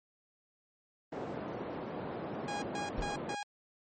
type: band-pass noise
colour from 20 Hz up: white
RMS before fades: -40 dBFS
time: 1.12-3.35 s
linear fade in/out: 5 ms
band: 140 to 560 Hz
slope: 12 dB/octave
type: tone bursts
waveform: sawtooth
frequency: 820 Hz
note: G#5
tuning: 22 cents flat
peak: -33 dBFS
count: 4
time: 2.48-3.43 s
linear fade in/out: 2 ms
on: 140 ms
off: 130 ms
type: noise with exponential decay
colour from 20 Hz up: brown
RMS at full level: -33 dBFS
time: 2.98-3.25 s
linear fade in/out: 0 ms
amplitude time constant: 58 ms
effects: MP3 32 kbps